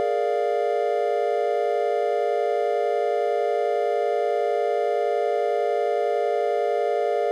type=chord; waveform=triangle; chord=Bb dominant seventh; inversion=third; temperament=equal; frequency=415.3 / 466.2 / 587.3 / 698.5 Hz; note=Ab4 / Bb4 / D5 / F5; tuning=0 / 0 / 0 / 0 cents; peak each=-24 dBFS; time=0-7.31 s; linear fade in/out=0 ms; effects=none